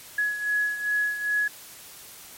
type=beating tone pair; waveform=sine; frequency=1683 / 1685.5 Hz; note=G#6 / G#6; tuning=+23 / +25 cents; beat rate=2.5 Hz; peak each=-24 / -30 dBFS; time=0.18-1.48 s; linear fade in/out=5 ms; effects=white hiss -45 dBFS RMS until 2.37 s + MP3 64 kbps